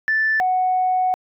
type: tone pair in turn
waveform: sine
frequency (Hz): 1760 / 740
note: A6 / F#5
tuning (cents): 0 / 0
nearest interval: octave + minor third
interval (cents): 1500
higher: first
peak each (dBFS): -15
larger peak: neither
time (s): 0.08-0.4 / 0.4-1.14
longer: second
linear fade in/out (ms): 0
effects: tanh soft clip ceiling -11 dBFS